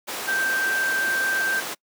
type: tone in noise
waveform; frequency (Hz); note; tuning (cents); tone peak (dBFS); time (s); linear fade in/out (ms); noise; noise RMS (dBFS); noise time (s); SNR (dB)
sine; 1568; G6; 0; -21; 0.27-1.61; 20; pink; -29; 0.07-1.75; +5
effects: noise-tail reverb RT60 0.1 s tail -25 dB re dry + high-pass 400 Hz 12 dB/octave